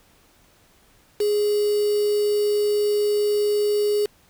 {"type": "tone with quantisation", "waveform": "sine", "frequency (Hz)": 415.3, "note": "G#4", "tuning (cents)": 0, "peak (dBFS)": -18, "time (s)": [1.2, 4.06], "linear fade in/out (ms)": 5, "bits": 5, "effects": ["pink hiss -57 dBFS RMS until 4.29 s"]}